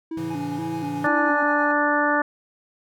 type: tone with vibrato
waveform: triangle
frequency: 306.3 Hz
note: D#4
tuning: 27 cents flat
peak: -25 dBFS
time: 0.11-1.43 s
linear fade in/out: 5 ms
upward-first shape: square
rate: 2.1 Hz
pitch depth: 98 cents each way
type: chord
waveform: square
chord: A major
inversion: none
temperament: equal with one note detuned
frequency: 110 / 138.59 / 166.92 Hz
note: A2 / C#3 / E3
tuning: 0 / 0 / +22 cents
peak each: -40 / -38 / -35 dBFS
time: 0.17-1.07 s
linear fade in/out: 5 ms
type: tone with tremolo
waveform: triangle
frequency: 834 Hz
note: G#5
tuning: 7 cents sharp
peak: -29 dBFS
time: 0.3-1.72 s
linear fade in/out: 5 ms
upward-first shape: sine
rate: 9.3 Hz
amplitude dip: 50%
type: harmonic tone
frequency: 293.7 Hz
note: D4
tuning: in tune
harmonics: 1 / 2 / 3 / 4 / 5 / 6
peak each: -25 / -25 / -25 / -25 / -25 / -25 dBFS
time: 1.04-2.22 s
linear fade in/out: 5 ms
effects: none